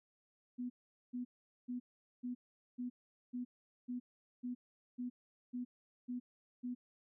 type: tone bursts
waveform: sine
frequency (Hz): 246.9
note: B3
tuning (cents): 0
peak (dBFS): -38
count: 12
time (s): 0.58-6.75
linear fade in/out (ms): 20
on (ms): 120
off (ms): 430
effects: none